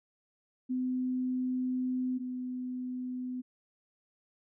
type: tone pair in turn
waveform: sine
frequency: 254.4 / 252.1 Hz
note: C4 / B3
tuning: -48 / +36 cents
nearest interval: unison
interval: 16 cents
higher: first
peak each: -29 / -34 dBFS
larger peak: first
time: 0.69-2.19 / 2.19-3.42 s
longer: first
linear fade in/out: 20 ms
effects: none